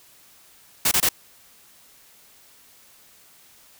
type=noise bursts; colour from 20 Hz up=white; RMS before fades=-19 dBFS; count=3; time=0.85-1.09 s; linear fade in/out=5 ms; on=64 ms; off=24 ms; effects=white hiss -53 dBFS RMS until 3.79 s